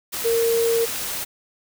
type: tone in noise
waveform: sine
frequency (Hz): 461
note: A#4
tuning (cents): -19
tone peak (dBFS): -17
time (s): 0.24-0.86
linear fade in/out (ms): 20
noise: white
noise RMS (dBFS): -28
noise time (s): 0.12-1.25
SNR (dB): +8
effects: none